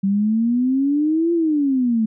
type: exponential two-way sweep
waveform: sine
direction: up then down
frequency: 192.3 to 344.3 to 215.3 Hz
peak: -15 dBFS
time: 0.03-2.06 s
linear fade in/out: 10 ms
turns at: 1.33 s
effects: none